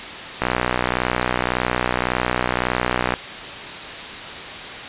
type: click train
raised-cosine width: 0.5 ms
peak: -3 dBFS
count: 169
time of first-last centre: 0.42-3.138 s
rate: 61.8 Hz
effects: white hiss -31 dBFS RMS until 4.88 s + resampled to 8000 Hz